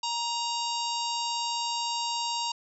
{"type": "harmonic tone with a mistuned harmonic", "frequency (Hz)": 939, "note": "A#5", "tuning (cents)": 12, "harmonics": [1, 3, 4, 5, 6, 7, 8], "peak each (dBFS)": [-31, -36, -37, -36, -41, -41, -41], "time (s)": [0.03, 2.52], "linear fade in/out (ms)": 5, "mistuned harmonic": 6, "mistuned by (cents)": -29, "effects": []}